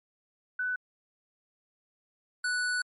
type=tone pair in turn; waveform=sine / square; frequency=1496 / 1480.5 Hz; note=F#6 / F#6; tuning=+19 / +1 cents; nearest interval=unison; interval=18 cents; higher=first; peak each=-28 dBFS; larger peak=neither; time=0.59-0.76 / 2.44-2.82 s; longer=second; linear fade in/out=5 ms; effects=MP3 48 kbps